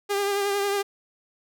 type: tone with vibrato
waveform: sawtooth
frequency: 401.7 Hz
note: G4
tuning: 42 cents sharp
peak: -19 dBFS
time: 0.09-0.83 s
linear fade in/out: 20 ms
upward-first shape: triangle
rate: 11 Hz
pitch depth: 35 cents each way
effects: none